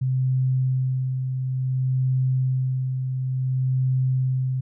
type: tone with tremolo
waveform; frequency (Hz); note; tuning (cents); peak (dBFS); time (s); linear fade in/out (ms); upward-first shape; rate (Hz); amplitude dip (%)
sine; 129.8; C3; -13; -18; 0.01-4.61; 10; sine; 0.57; 45
effects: none